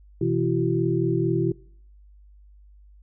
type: tone cluster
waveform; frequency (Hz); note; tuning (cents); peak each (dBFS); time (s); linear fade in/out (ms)
sine; 127.9 / 166 / 336.6 / 381; C3 / E3 / E4 / G4; -39 / +12 / +36 / -49; -26 / -27 / -24 / -26; 0.21-1.52; 5
effects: noise-tail reverb RT60 0.6 s tail -23 dB re dry + added 50 Hz sine -48 dBFS peak until 3.02 s